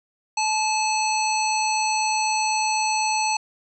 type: harmonic tone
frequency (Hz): 866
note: A5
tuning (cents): -28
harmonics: 1 / 3 / 5 / 7 / 9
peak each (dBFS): -22 / -27 / -29 / -30 / -32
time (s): 0.37-3.37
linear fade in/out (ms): 5
effects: none